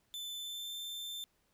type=tone with pitch glide; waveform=40% pulse; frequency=3520 to 3559 Hz; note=A7 to A7; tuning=0 to +19 cents; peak=-39 dBFS; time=0.14-1.24 s; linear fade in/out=0 ms; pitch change=+19 cents; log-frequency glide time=0.37-0.72 s; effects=pink hiss -75 dBFS RMS until 1.53 s